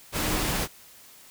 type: tone in noise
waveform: sine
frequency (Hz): 310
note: D#4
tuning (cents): -6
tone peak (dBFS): -34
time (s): 0.17-0.49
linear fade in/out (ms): 50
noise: pink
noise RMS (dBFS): -27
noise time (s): 0.12-0.68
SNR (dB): -10
effects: white hiss -51 dBFS RMS until 1.3 s